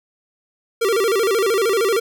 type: tone with vibrato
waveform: square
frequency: 423 Hz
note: G#4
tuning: 32 cents sharp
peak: -16 dBFS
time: 0.81-2 s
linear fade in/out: 10 ms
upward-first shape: square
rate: 13 Hz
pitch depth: 150 cents each way
effects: none